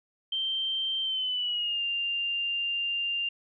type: tone with pitch glide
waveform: sine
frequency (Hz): 3135 to 2793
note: G7 to F7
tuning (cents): -1 to -1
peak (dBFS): -27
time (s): 0.32-3.29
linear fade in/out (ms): 5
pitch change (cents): -200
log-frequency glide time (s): 1.02-1.83
effects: none